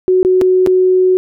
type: tone with dropouts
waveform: sine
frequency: 370 Hz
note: F#4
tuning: in tune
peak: -7 dBFS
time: 0.08-1.17 s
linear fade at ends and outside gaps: 0 ms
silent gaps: 0.23-0.249 / 0.413-0.418 / 0.663-0.672 s
effects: none